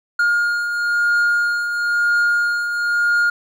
triangle beating tone pair, 1419 / 1420 Hz, F6 / F6, +27 / +28 cents, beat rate 1 Hz, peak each -23 / -14 dBFS, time 0.19-3.3 s, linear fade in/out 5 ms, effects none

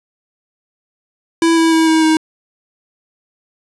square tone with pitch steps, 330.9 / 327.1 / 323.3 / 319.6 / 316 Hz, E4 / E4 / E4 / D#4 / D#4, +7 / -13 / -34 / +47 / +27 cents, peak -10 dBFS, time 1.42-2.17 s, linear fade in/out 2 ms, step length 150 ms, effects resampled to 24000 Hz + 8-bit

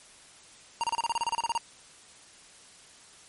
square tone bursts, 932.3 Hz, A#5, in tune, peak -26 dBFS, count 14, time 0.81-1.577 s, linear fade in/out 0 ms, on 26 ms, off 31 ms, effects white hiss -53 dBFS RMS until 3.28 s + MP3 48 kbps

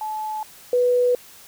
sine tone pair in turn, 862 / 492.6 Hz, A5 / B4, -36 / -5 cents, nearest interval minor seventh, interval 969 cents, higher first, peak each -25 / -15 dBFS, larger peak second, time 0.01-0.43 / 0.73-1.15 s, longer neither, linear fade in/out 2 ms, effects white hiss -46 dBFS RMS until 1.47 s

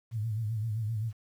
sine tone with vibrato, 110 Hz, A2, in tune, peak -29 dBFS, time 0.11-1.13 s, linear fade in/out 50 ms, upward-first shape sine, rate 7.7 Hz, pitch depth 93 cents each way, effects 10-bit

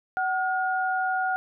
sine tone pair together, 752 / 1431.9 Hz, F#5 / F6, +28 / +43 cents, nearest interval major seventh, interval 1115 cents, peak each -25 / -27 dBFS, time 0.17-1.36 s, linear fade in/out 0 ms, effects none

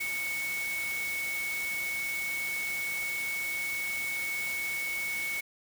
sine tone in noise, 2217 Hz, C#7, in tune, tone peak -31 dBFS, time 0-5.41 s, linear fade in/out 10 ms, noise white, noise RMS -40 dBFS, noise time 0-5.41 s, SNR +6 dB, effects none

